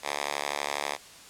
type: tone with high-pass filter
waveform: 5% pulse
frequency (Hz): 72.1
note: D2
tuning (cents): -31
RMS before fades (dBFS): -32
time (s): 0.02-0.98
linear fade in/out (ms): 50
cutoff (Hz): 840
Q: 0.71
effects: white hiss -49 dBFS RMS until 1.29 s + low-pass 9000 Hz 12 dB/octave